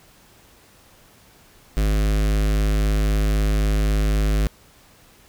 square tone with notch filter, 51.91 Hz, G#1, in tune, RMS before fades -19 dBFS, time 1.77-4.47 s, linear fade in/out 0 ms, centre 900 Hz, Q 2, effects pink hiss -52 dBFS RMS until 5.28 s

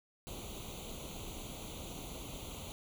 pink noise with comb filter, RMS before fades -45 dBFS, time 0.27-2.72 s, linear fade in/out 0 ms, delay 0.29 ms, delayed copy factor +0.9, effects none

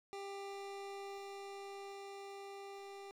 25% pulse tone with level ramp, 396.6 Hz, G4, 20 cents sharp, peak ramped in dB -40 to -45 dBFS, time 0.13-3.11 s, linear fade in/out 0 ms, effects low-pass 8000 Hz 12 dB/octave + 11-bit

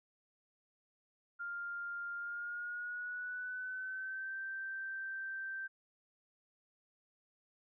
sine tone with pitch glide, 1400 to 1562.4 Hz, F6 to G6, +4 to -6 cents, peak -39 dBFS, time 1.39-5.68 s, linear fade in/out 20 ms, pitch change +190 cents, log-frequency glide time 2.16-4.37 s, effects none

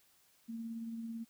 sine tone with tremolo, 228.3 Hz, A#3, 36 cents flat, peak -38 dBFS, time 0.48-1.25 s, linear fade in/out 20 ms, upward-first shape sine, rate 18 Hz, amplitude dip 30%, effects white hiss -69 dBFS RMS until 1.29 s

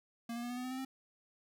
square tone with pitch steps, 233.1 / 237.3 / 241.6 / 246 / 250.4 / 254.9 / 259.5 / 264.2 Hz, A#3 / A#3 / B3 / B3 / B3 / C4 / C4 / C4, 0 / +31 / -38 / -7 / +24 / -45 / -14 / +17 cents, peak -39 dBFS, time 0.29-0.85 s, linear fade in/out 5 ms, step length 70 ms, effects none

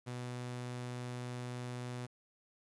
sawtooth tone, 123.47 Hz, B2, in tune, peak -36 dBFS, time 0.06-2.07 s, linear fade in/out 20 ms, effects resampled to 24000 Hz + 11-bit

